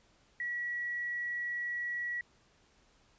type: tone with tanh clipping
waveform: triangle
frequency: 1929 Hz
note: B6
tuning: 41 cents flat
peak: -33 dBFS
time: 0.4-2.21 s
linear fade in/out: 2 ms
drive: 2 dB
effects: pink hiss -67 dBFS RMS until 3.18 s + resampled to 16000 Hz